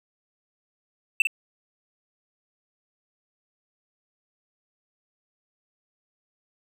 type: tone with echo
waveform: triangle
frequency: 2669 Hz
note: E7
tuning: 21 cents sharp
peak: -13 dBFS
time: 1.2-1.22 s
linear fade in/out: 2 ms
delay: 51 ms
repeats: 1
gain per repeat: -6 dB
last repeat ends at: 1.271 s
effects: none